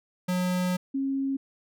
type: tone pair in turn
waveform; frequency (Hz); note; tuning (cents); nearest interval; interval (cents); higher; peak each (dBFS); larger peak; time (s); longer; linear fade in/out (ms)
square / sine; 181.2 / 271.5; F#3 / C#4; -36 / -36; perfect fifth; 700; second; -25 / -25; neither; 0.28-0.77 / 0.94-1.37; first; 10
effects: none

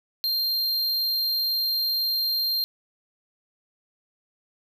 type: tone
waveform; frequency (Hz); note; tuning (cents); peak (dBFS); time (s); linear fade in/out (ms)
square; 4186; C8; 0; -23; 0.24-2.64; 0
effects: 9-bit

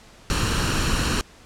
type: noise with comb filter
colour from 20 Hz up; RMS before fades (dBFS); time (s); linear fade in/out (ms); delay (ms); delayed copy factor
pink; -22; 0.3-1.21; 0; 0.71; +0.55
effects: pink hiss -49 dBFS RMS until 1.45 s + low-pass 8000 Hz 12 dB/octave

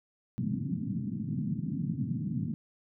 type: band-pass noise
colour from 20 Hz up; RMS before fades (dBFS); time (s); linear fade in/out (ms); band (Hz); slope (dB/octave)
white; -33; 0.38-2.54; 0; 110 to 250; 48
effects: none

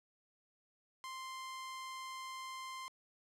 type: tone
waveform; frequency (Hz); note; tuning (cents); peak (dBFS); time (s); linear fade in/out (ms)
sawtooth; 1046.5; C6; 0; -40; 1.04-2.88; 0
effects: low-pass 10000 Hz 12 dB/octave + 12-bit

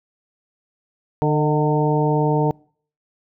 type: harmonic tone with a mistuned harmonic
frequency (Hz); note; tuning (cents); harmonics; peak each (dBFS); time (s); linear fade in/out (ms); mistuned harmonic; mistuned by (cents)
150; D3; +37; 1 / 2 / 3 / 4 / 5 / 6; -19 / -23 / -21 / -27 / -27 / -24; 1.22-2.51; 0; 4; +49
effects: noise-tail reverb RT60 0.5 s tail -26 dB re dry

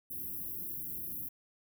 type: band-stop noise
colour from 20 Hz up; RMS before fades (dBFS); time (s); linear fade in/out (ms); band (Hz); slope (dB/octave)
white; -40; 0.1-1.29; 10; 380 to 11000; 96
effects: none

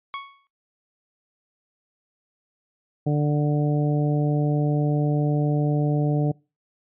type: tone with exponential decay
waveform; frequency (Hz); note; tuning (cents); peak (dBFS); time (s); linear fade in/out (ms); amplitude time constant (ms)
sawtooth; 1108.7; C#6; 0; -23; 0.14-0.47; 0; 70
type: harmonic tone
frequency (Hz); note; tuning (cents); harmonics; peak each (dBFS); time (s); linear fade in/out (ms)
147.8; D3; +11; 1 / 2 / 3 / 4 / 5; -20 / -26 / -30 / -32 / -34; 3.06-6.32; 10
effects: noise-tail reverb RT60 0.3 s tail -25 dB re dry + resampled to 8000 Hz

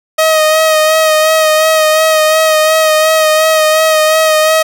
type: tone with vibrato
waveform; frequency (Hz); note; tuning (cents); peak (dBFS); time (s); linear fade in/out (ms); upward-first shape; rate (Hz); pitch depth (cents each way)
sawtooth; 628; D#5; +16; -3; 0.18-4.63; 10; sine; 2.8; 26
effects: none

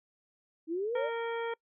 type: exponential sweep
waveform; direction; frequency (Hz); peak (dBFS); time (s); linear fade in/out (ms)
sine; up; 311.1 to 630; -30; 0.67-1.1; 50
type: harmonic tone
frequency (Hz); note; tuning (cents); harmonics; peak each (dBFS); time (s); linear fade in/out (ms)
462.7; A#4; -13; 1 / 2 / 3 / 4 / 5 / 7; -33 / -39 / -43 / -45 / -47 / -50; 0.95-1.54; 5
effects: noise-tail reverb RT60 0.1 s tail -26 dB re dry

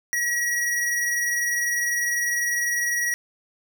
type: tone pair together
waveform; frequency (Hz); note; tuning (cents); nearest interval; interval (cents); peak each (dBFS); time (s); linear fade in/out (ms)
square; 1912 / 5756; A#6 / F#8; +43 / -49; octave + perfect fifth; 1908; -23 / -31; 0.13-3.14; 0
effects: none

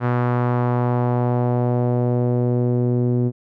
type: tone with low-pass filter sweep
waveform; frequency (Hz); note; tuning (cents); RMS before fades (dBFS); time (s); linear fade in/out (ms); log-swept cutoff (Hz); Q
sawtooth; 122.4; B2; -15; -19; 0-3.32; 50; 1400 to 340; 1.6
effects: none

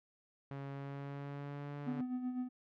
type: tone with pitch glide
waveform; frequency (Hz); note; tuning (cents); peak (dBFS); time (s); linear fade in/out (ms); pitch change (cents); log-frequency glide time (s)
sawtooth; 138.59 to 144.39; C#3 to D3; 0 to -29; -38; 0.51-2.01; 0; +71; 0.72-1.76
type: tone with tremolo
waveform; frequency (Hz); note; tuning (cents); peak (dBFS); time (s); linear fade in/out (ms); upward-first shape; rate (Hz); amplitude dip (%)
triangle; 251.2; B3; +30; -32; 1.86-2.49; 20; sine; 7.9; 55
effects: low-pass 2000 Hz 12 dB/octave

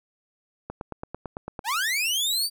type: click train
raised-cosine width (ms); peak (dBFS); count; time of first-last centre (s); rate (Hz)
1; -19; 9; 0.7-1.592; 8.97
type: linear sweep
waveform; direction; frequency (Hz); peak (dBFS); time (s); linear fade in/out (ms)
sawtooth; up; 740 to 4718; -20; 1.64-2.5; 50
effects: none

